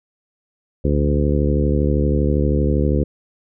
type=harmonic tone with a mistuned harmonic; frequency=72.6 Hz; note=D2; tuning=19 cents flat; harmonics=1 / 2 / 3 / 4 / 5 / 6 / 7; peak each=-18 / -21 / -23 / -24 / -25 / -26 / -26 dBFS; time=0.84-3.04 s; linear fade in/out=10 ms; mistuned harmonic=1; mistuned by=-48 cents; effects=none